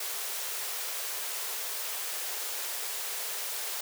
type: high-pass noise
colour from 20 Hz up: white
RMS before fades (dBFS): -35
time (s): 0-3.81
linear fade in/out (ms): 5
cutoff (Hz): 380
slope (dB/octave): 96
effects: none